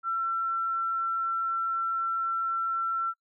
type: tone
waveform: sine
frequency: 1348 Hz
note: E6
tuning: 38 cents sharp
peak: -26 dBFS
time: 0.03-3.14 s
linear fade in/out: 50 ms
effects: noise-tail reverb RT60 0.1 s tail -24 dB re dry